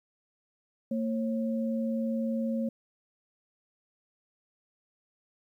sine tone pair together, 228 / 542.3 Hz, A#3 / C#5, -38 / -38 cents, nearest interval octave + minor third, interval 1500 cents, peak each -28 / -35 dBFS, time 0.91-2.69 s, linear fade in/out 5 ms, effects 11-bit

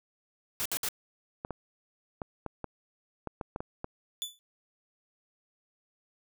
white noise bursts, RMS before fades -32 dBFS, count 3, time 0.6-0.887 s, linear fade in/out 0 ms, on 55 ms, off 61 ms
clicks, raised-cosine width 1 ms, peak -21 dBFS, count 10, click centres 1.449 / 1.507 / 2.218 / 2.463 / 2.643 / 3.273 / 3.412 / 3.561 / 3.605 / 3.844 s
sawtooth tone with exponential decay, 3477 Hz, A7, 21 cents flat, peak -26 dBFS, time 4.22-4.39 s, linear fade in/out 0 ms, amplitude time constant 36 ms
effects none

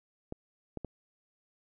clicks, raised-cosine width 2 ms, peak -24 dBFS, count 3, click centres 0.324 / 0.773 / 0.847 s, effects none

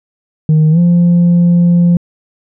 sine tone with pitch glide, 155.56 to 173.6 Hz, D#3 to F3, 0 to -10 cents, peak -3 dBFS, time 0.49-1.97 s, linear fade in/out 2 ms, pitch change +190 cents, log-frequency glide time 0.71-0.79 s, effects tanh soft clip ceiling -4 dBFS

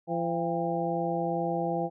harmonic tone with a mistuned harmonic, 170 Hz, F3, 46 cents flat, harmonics 1 / 2 / 3 / 4 / 5, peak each -33 / -33 / -33 / -33 / -33 dBFS, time 0.07-1.9 s, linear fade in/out 50 ms, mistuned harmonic 5, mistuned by -100 cents, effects none

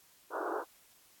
pink band-pass noise, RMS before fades -36 dBFS, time 0.3-0.65 s, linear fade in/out 50 ms, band 320 to 1500 Hz, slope 96 dB/octave, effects white hiss -63 dBFS RMS until 1.2 s + AAC 64 kbps

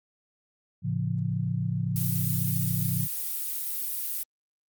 sine chord, A augmented, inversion none, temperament just, 110 / 137.5 / 171.88 Hz, A2 / C#3 / E#3, 0 / -14 / -27 cents, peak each -30 dBFS, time 0.82-3.08 s, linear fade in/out 50 ms
violet noise, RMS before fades -31 dBFS, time 1.96-4.23 s, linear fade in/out 0 ms
effects Opus 48 kbps

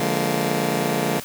15% pulse chord, Bb dominant seventh, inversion first, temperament just, 145.68 / 174.81 / 209.8 / 233.1 Hz, D3 / F3 / Ab3 / Bb3, -14 / +2 / +18 / 0 cents, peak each -20 dBFS, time 0-1.2 s, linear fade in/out 2 ms, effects white hiss -37 dBFS RMS until 1.24 s

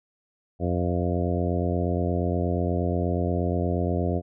harmonic tone with a mistuned harmonic, 88.4 Hz, F2, 22 cents sharp, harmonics 1 / 2 / 3 / 4 / 5 / 6 / 7 / 8, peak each -26 / -29 / -31 / -32 / -33 / -34 / -34 / -35 dBFS, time 0.59-4.22 s, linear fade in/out 50 ms, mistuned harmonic 8, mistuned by -27 cents, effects none

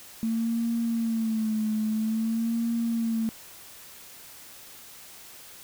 triangle tone with vibrato, 223.7 Hz, A3, 29 cents sharp, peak -20 dBFS, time 0.23-3.29 s, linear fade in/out 0 ms, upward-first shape sine, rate 0.5 Hz, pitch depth 63 cents each way, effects tanh soft clip ceiling -22 dBFS + white hiss -47 dBFS RMS until 5.63 s

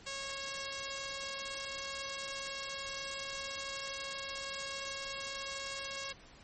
5% pulse tone, 548 Hz, C#5, 20 cents flat, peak -27 dBFS, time 0.06-6.13 s, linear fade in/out 10 ms, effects pink hiss -57 dBFS RMS until 6.43 s + MP3 32 kbps

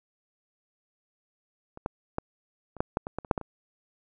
clicks, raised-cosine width 1 ms, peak -28 / -15 / -14 / -29 / -11 / -11 / -20 / -17 / -28 / -6 / -15 / -25 dBFS, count 12, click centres 1.774 / 1.861 / 2.184 / 2.767 / 2.805 / 2.971 / 3.069 / 3.186 / 3.248 / 3.312 / 3.378 / 3.413 s, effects none

